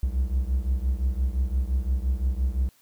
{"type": "beating tone pair", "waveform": "triangle", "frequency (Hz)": [62.4, 68.2], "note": ["B1", "C#2"], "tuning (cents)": [19, -28], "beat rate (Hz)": 5.8, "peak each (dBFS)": [-22, -25], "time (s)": [0.03, 2.69], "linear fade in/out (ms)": 0, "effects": ["white hiss -61 dBFS RMS until 2.81 s"]}